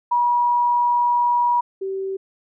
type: tone pair in turn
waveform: sine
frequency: 964 / 385.6 Hz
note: B5 / G4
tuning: -42 / -28 cents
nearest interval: octave + major third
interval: 1586 cents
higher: first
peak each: -15 / -23 dBFS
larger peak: first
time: 0.11-1.61 / 1.81-2.17 s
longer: first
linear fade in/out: 10 ms
effects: none